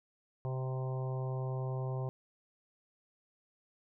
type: harmonic tone with a mistuned harmonic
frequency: 130 Hz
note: C3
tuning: 11 cents flat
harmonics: 1 / 3 / 4 / 5 / 6 / 7 / 8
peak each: -34 / -44 / -46 / -48 / -50 / -51 / -52 dBFS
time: 0.45-2.09 s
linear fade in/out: 0 ms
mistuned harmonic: 7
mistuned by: +20 cents
effects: none